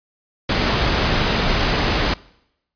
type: noise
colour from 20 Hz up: pink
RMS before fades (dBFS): -18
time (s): 0.49-2.14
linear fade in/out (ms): 5
effects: noise-tail reverb RT60 0.8 s tail -22 dB re dry + resampled to 11025 Hz